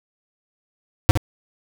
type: tone with echo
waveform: square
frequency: 103.83 Hz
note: G#2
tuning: in tune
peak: -7 dBFS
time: 1.09-1.11 s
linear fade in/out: 0 ms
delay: 64 ms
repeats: 1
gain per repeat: -10 dB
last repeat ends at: 1.174 s
effects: none